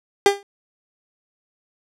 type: tone with exponential decay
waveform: 30% pulse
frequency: 401 Hz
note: G4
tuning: 39 cents sharp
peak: -5 dBFS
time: 0.26-0.43 s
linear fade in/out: 1 ms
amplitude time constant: 35 ms
effects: low-pass 9000 Hz 12 dB/octave